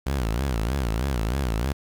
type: tone with vibrato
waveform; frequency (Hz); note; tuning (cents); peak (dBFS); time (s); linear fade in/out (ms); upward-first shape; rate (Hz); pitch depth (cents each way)
sawtooth; 61.2; B1; -15; -19; 0.06-1.73; 10; sine; 3.2; 240
effects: 8-bit

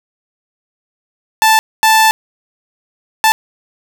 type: tone bursts at uneven times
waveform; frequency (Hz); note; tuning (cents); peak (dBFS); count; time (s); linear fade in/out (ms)
sawtooth; 880; A5; 0; -3; 3; 1.42-1.59 / 1.83-2.11 / 3.24-3.32; 0
effects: none

